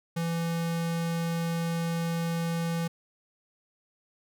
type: tone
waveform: square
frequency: 167.3 Hz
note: E3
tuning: 26 cents sharp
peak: -28 dBFS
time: 0.16-2.88 s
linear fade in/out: 10 ms
effects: none